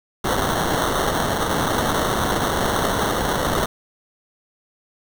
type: noise with sample-and-hold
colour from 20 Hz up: violet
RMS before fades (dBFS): -21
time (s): 0.24-3.66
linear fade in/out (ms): 5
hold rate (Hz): 2450
effects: none